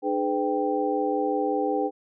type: tone cluster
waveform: sine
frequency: 300.7 / 418.6 / 504 / 785 Hz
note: D4 / G#4 / B4 / G5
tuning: +41 / +14 / +35 / +2 cents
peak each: -28 dBFS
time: 0.02-1.91 s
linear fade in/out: 50 ms
effects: none